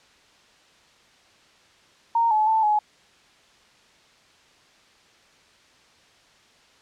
sine tone with pitch steps, 925 / 859 / 883 / 844 Hz, A#5 / A5 / A5 / G#5, -14 / -42 / +6 / +28 cents, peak -17 dBFS, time 2.15-2.79 s, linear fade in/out 5 ms, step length 160 ms, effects white hiss -56 dBFS RMS until 6.81 s + low-pass 5000 Hz 12 dB/octave

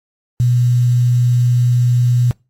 sine tone with quantisation, 122.3 Hz, B2, 16 cents flat, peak -10 dBFS, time 0.4-2.31 s, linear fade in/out 0 ms, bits 6, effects noise-tail reverb RT60 0.3 s tail -25 dB re dry + AAC 48 kbps

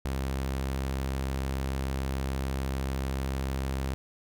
sawtooth tone, 66.8 Hz, C2, 36 cents sharp, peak -25 dBFS, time 0.05-3.94 s, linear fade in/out 0 ms, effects none

